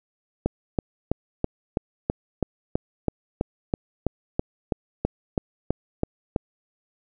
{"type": "click train", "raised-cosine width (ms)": 2, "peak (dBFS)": -8, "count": 19, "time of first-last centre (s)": [0.46, 6.362], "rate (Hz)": 3.05, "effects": []}